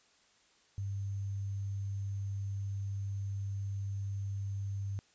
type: tone with sample-and-hold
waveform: sine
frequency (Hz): 99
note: G2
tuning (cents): +18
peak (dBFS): -34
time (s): 0.78-4.99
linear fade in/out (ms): 0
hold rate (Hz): 6300
effects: white hiss -67 dBFS RMS until 5.14 s + resampled to 16000 Hz